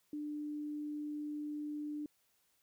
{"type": "tone", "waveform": "sine", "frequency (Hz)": 297.5, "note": "D4", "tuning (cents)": 22, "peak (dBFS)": -38, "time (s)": [0.13, 2.06], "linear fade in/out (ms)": 2, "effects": ["white hiss -75 dBFS RMS until 2.62 s"]}